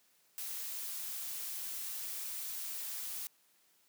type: noise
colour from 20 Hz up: blue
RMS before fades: -41 dBFS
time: 0.38-3.27 s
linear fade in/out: 0 ms
effects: white hiss -70 dBFS RMS until 3.88 s + high-pass 150 Hz 12 dB/octave